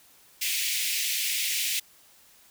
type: high-pass noise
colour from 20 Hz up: pink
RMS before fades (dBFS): -28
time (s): 0.41-1.8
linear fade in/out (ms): 10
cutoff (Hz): 2100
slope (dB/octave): 48
effects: white hiss -57 dBFS RMS until 2.5 s